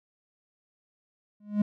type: tone with exponential growth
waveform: triangle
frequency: 207.7 Hz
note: G#3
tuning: in tune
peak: -16 dBFS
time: 1.4-1.62 s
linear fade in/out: 5 ms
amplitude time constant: 47 ms
effects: none